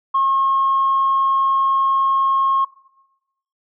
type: tone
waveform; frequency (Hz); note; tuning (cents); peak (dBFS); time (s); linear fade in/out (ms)
sine; 1081; C#6; -44; -13; 0.14-2.65; 10
effects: noise-tail reverb RT60 0.9 s tail -18 dB re dry + tanh soft clip ceiling -9 dBFS

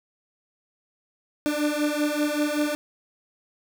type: beating tone pair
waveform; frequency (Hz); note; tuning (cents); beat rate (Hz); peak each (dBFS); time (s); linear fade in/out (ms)
30% pulse; 294.5 / 299.7; D4 / D4; +5 / +35; 5.2; -23; 1.46-2.75; 0
effects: none

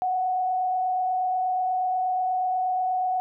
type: tone with frequency modulation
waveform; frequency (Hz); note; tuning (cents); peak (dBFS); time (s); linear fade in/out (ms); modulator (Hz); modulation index
sine; 740; F#5; 0; -22; 0.02-3.2; 0; 28.3; 0.47
effects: none

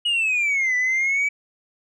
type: exponential two-way sweep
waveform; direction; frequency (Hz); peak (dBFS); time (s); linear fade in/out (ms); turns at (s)
sine; down then up; 2916 to 1975.5 to 2299; -16; 0.05-1.29; 10; 0.76
effects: tanh soft clip ceiling -17 dBFS

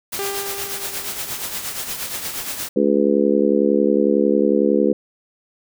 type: noise with tremolo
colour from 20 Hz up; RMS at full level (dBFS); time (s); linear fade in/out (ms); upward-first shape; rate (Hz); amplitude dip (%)
white; -25; 0.12-2.69; 10; triangle; 8.5; 60
type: tone with exponential decay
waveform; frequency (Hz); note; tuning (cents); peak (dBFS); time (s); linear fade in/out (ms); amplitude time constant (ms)
sawtooth; 397.6; G4; +25; -19; 0.19-2.03; 0; 400
type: harmonic tone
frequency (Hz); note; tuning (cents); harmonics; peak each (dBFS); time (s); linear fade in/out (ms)
71; C#2; +42; 3 / 4 / 5 / 6 / 7; -20 / -20 / -20 / -20 / -20; 2.76-4.93; 5
effects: none

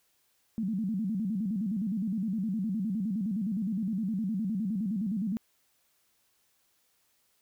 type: tone with vibrato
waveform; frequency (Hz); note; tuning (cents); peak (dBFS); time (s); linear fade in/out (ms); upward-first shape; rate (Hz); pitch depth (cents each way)
sine; 204.5; G#3; -26; -28; 0.58-5.37; 0; square; 9.7; 160
effects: white hiss -71 dBFS RMS until 7.41 s

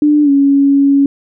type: tone with pitch glide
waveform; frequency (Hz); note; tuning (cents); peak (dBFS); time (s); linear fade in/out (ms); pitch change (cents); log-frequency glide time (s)
sine; 297.1 to 278.8; D4 to C#4; +20 to +10; -6; 0.02-1.06; 2; -110; 0.23-0.3
effects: none

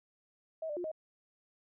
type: tone with pitch steps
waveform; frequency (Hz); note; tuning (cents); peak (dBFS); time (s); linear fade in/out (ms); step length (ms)
sine; 641 / 593 / 353.2 / 627; E5 / D5 / F4 / D#5; -49 / +17 / +20 / +13; -35; 0.62-0.916; 5; 74
effects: none

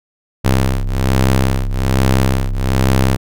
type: ring-modulated tone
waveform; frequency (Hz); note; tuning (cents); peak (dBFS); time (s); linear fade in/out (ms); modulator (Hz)
sawtooth; 65.6; C2; +5; -5; 0.44-3.17; 20; 33.4
effects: none

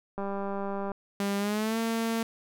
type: click train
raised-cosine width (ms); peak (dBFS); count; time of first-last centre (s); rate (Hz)
1; -21; 147; 0.18-0.917; 198
type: tone with pitch glide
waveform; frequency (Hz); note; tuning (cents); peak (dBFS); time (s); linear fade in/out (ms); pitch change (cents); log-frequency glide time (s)
sawtooth; 200.1 to 227.2; G3 to A#3; +36 to -44; -23; 1.2-2.23; 2; +220; 1.38-1.78
effects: none

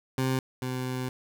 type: tone pair in turn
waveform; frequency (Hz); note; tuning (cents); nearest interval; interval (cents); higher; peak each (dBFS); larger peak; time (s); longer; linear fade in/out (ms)
20% pulse; 130.81 / 127.9; C3 / C3; 0 / -39; unison; 39; first; -20 / -25; first; 0.18-0.39 / 0.62-1.09; second; 2
effects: none

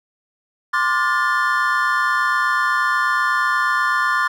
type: chord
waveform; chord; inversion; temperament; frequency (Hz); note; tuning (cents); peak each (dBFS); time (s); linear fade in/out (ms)
triangle; D minor seventh; third; equal with one note detuned; 1046.5 / 1174.7 / 1427.9 / 1760; C6 / D6 / F6 / A6; 0 / 0 / +38 / 0; -20 / -20 / -20 / -19; 0.73-4.28; 10
effects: none

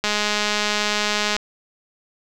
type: click train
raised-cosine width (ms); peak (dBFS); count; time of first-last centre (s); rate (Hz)
0.2; -4; 278; 0.04-1.365; 209
effects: none

